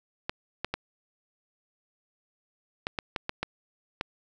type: clicks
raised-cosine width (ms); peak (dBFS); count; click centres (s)
0.3; -13; 9; 0.295 / 0.646 / 0.74 / 2.869 / 2.988 / 3.162 / 3.294 / 3.43 / 4.011
effects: none